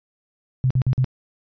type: tone bursts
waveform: sine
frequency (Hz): 129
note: C3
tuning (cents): -24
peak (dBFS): -15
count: 4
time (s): 0.64-1.044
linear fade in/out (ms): 0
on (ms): 65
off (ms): 48
effects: resampled to 11025 Hz